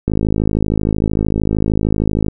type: click train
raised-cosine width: 3 ms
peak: -3 dBFS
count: 118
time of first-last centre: 0.08-2.283 s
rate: 53.1 Hz
effects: none